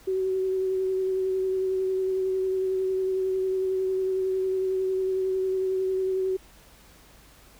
sine tone with vibrato, 377.5 Hz, F#4, 35 cents sharp, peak -23 dBFS, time 0.07-6.37 s, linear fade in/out 10 ms, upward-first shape sine, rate 11 Hz, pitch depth 16 cents each way, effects added 50 Hz sine -57 dBFS peak until 7.59 s + pink hiss -54 dBFS RMS until 7.59 s

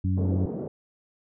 harmonic tone, 93.2 Hz, F#2, 13 cents sharp, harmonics 1 / 2 / 3, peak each -23 / -29 / -33 dBFS, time 0.04-0.46 s, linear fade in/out 5 ms
white band-pass noise, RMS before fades -33 dBFS, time 0.17-0.68 s, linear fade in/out 5 ms, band 120 to 480 Hz, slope 24 dB/octave
effects none

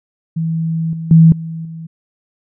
sine tone with level steps, 162.9 Hz, E3, 20 cents flat, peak -15 / -21 / -3 / -22 / -26 dBFS, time 0.36-1.87 s, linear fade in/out 10 ms, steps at 0.93 / 1.11 / 1.32 / 1.65 s, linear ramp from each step 2 ms, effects none

